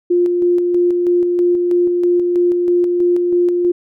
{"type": "tone with tremolo", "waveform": "sine", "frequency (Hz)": 352, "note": "F4", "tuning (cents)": 14, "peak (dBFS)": -10, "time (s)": [0.1, 3.72], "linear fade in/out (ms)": 10, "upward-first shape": "square", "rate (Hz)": 3.1, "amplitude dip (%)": 30, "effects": []}